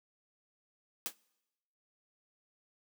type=noise with exponential decay; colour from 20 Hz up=white; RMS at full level=-32 dBFS; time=1.06-1.15 s; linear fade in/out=0 ms; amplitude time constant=18 ms; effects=noise-tail reverb RT60 1.0 s tail -25 dB re dry + high-pass 200 Hz 12 dB/octave